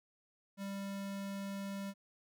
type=tone; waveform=square; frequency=197.4 Hz; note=G3; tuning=12 cents sharp; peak=-40 dBFS; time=0.57-1.94 s; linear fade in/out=50 ms; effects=none